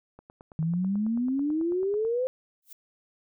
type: click train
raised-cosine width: 1 ms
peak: -33 dBFS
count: 18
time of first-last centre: 0.19-2.05 s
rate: 9.14 Hz
type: exponential sweep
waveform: sine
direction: up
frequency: 155.56 to 523.3 Hz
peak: -24 dBFS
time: 0.59-2.27 s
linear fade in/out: 0 ms
type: noise with exponential growth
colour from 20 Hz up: violet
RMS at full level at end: -40 dBFS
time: 2.62-2.73 s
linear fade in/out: 5 ms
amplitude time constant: 22 ms
effects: none